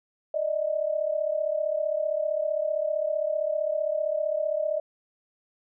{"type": "tone pair together", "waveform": "sine", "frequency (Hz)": [594.6, 630], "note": ["D5", "D#5"], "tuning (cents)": [21, 21], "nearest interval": "minor second", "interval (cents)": 100, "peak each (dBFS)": -27, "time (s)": [0.34, 4.8], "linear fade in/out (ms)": 5, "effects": []}